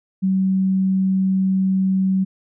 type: tone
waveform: sine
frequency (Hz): 190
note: F#3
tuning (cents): +46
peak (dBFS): -15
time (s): 0.22-2.25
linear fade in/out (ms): 20
effects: none